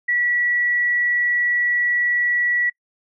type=tone; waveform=sine; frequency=1941 Hz; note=B6; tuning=31 cents flat; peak=-17 dBFS; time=0.08-2.7 s; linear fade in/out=10 ms; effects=noise-tail reverb RT60 0.1 s tail -24 dB re dry